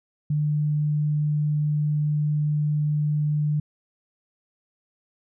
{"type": "tone", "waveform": "sine", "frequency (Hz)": 149.6, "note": "D3", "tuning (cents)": 32, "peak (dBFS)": -20, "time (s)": [0.3, 3.6], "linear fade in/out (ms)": 5, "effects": []}